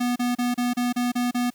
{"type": "tone bursts", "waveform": "square", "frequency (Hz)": 244.5, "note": "B3", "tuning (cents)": -17, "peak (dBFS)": -22, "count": 8, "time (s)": [0, 1.504], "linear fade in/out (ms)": 10, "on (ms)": 160, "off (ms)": 32, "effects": ["white hiss -59 dBFS RMS until 1.54 s"]}